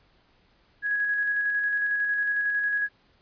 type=tone with tremolo; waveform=sine; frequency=1665 Hz; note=G#6; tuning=4 cents sharp; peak=-22 dBFS; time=0.82-2.89 s; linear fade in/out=50 ms; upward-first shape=square; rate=11 Hz; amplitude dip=25%; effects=pink hiss -63 dBFS RMS until 3.21 s + resampled to 11025 Hz